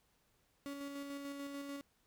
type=tone with tremolo; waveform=35% pulse; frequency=281.2 Hz; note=C#4; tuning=25 cents sharp; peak=-40 dBFS; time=0.66-1.81 s; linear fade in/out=0 ms; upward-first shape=square; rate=6.8 Hz; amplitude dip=30%; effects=pink hiss -75 dBFS RMS until 2.06 s